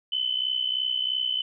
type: tone pair together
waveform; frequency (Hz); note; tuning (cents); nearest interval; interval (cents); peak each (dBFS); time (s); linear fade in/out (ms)
sine; 2994 / 3057; F#7 / G7; +20 / -44; unison; 36; -27; 0.12-1.42; 5
effects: none